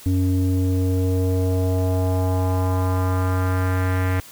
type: tone with low-pass filter sweep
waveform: square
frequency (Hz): 92.5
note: F#2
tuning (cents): 0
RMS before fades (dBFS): -20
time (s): 0.06-4.2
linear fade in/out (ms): 0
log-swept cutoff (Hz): 270 to 2000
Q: 2.2
effects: white hiss -43 dBFS RMS until 4.31 s